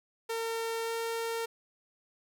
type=tone with pitch glide; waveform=sawtooth; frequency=455.4 to 458 Hz; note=A#4 to A#4; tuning=-40 to -31 cents; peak=-28 dBFS; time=0.29-1.46 s; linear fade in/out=10 ms; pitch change=+9 cents; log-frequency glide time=0.83-0.92 s; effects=none